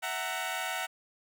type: tone cluster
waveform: 15% pulse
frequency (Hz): 660 / 746 / 922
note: E5 / F#5 / A#5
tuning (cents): +2 / +14 / -19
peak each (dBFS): -32 / -28 / -32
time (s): 0.02-0.87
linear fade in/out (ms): 20
effects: none